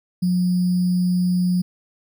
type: tone with sample-and-hold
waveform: sine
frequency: 179.8 Hz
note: F#3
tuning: 49 cents flat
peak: -16 dBFS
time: 0.22-1.62 s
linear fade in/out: 10 ms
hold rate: 4900 Hz
effects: none

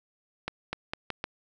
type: accelerating click train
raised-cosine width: 0.3 ms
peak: -15 dBFS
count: 5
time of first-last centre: 0.48-1.241 s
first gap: 250 ms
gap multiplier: 0.82
effects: none

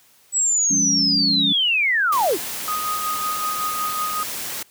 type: linear sweep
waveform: sine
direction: down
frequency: 7910 to 260 Hz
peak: -16 dBFS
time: 0.32-2.38 s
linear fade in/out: 50 ms
type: chord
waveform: sine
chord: Db major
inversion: first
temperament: equal with one note detuned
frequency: 174.61 / 204.1 / 277.2 Hz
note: F3 / Ab3 / Db4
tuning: 0 / -30 / 0 cents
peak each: -28 / -26 / -25 dBFS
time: 0.7-1.53 s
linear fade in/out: 10 ms
type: noise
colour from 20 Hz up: white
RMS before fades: -29 dBFS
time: 2.12-4.63 s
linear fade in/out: 5 ms
type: tone with tremolo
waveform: sine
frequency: 1244.5 Hz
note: D#6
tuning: in tune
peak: -21 dBFS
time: 2.68-4.23 s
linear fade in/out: 0 ms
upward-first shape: sine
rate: 5.4 Hz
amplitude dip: 40%
effects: white hiss -55 dBFS RMS until 4.7 s + high-pass 80 Hz 12 dB/octave

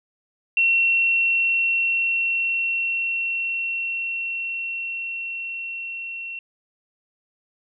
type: tone with level ramp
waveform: sine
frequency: 2721 Hz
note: F7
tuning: 46 cents flat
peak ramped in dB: -15 to -30 dBFS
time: 0.57-6.39 s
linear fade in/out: 2 ms
effects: none

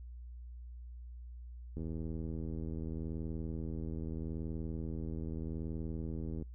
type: click train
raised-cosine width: 3 ms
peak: -29 dBFS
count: 377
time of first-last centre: 1.77-6.423 s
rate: 80.8 Hz
effects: noise-tail reverb RT60 0.2 s tail -25 dB re dry + added 60 Hz sine -45 dBFS peak until 6.54 s

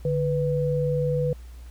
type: tone pair together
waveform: sine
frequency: 146.81 / 494.7 Hz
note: D3 / B4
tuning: 0 / +3 cents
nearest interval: octave + major sixth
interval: 2103 cents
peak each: -24 dBFS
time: 0.05-1.33 s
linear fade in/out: 2 ms
effects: added 60 Hz sine -39 dBFS peak until 1.7 s + pink hiss -56 dBFS RMS until 1.7 s

